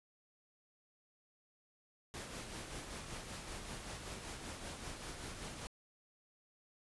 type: noise with tremolo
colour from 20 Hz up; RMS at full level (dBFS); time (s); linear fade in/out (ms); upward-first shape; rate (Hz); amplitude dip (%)
pink; -45; 2.14-5.67; 0; sine; 5.2; 40
effects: resampled to 24000 Hz